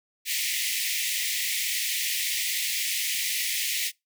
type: high-pass noise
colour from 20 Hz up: pink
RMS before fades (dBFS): -28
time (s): 0.25-3.92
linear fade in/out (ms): 50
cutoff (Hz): 1900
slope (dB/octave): 96
effects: noise-tail reverb RT60 0.2 s tail -24 dB re dry